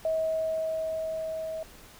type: tone with level ramp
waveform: sine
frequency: 640 Hz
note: D#5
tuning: 49 cents sharp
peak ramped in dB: -24 to -32 dBFS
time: 0.05-1.63 s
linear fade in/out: 2 ms
effects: pink hiss -51 dBFS RMS until 1.99 s